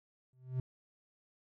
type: tone with exponential growth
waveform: triangle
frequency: 128.3 Hz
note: C3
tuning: 34 cents flat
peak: -27 dBFS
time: 0.33-0.6 s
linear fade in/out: 2 ms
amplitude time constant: 57 ms
effects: none